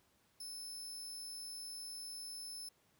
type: tone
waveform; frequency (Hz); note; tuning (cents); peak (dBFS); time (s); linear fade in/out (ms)
25% pulse; 5260; E8; -5; -40; 0.4-2.69; 5
effects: pink hiss -73 dBFS RMS until 2.99 s + high-pass 80 Hz 12 dB/octave